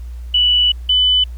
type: tone pair in turn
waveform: sine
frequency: 2960 / 3000 Hz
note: F#7 / F#7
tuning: 0 / +23 cents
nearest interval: unison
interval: 23 cents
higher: second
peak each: -10 dBFS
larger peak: neither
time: 0.34-0.72 / 0.89-1.24 s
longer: first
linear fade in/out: 5 ms
effects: added 60 Hz sine -26 dBFS peak until 1.37 s + pink hiss -52 dBFS RMS until 1.37 s